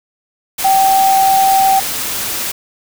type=tone in noise; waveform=sine; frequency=774 Hz; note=G5; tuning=22 cents flat; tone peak=-8 dBFS; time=0.64-1.8 s; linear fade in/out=10 ms; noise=white; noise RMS=-20 dBFS; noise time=0.58-2.52 s; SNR=+9 dB; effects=none